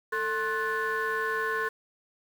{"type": "tone cluster", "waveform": "sine", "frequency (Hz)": [444.8, 1063, 1483, 1750], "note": ["A4", "C6", "F#6", "A6"], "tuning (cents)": [19, 27, 4, -10], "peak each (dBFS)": -31, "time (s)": [0.12, 1.69], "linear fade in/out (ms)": 10, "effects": ["tanh soft clip ceiling -21 dBFS", "8-bit"]}